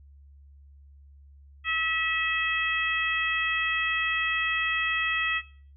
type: harmonic tone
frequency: 647 Hz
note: E5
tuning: 32 cents flat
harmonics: 2 / 3 / 4 / 5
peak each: -32 / -29 / -29 / -34 dBFS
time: 1.64-5.42 s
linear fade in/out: 50 ms
effects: noise-tail reverb RT60 0.5 s tail -17 dB re dry + added 70 Hz sine -49 dBFS peak until 5.76 s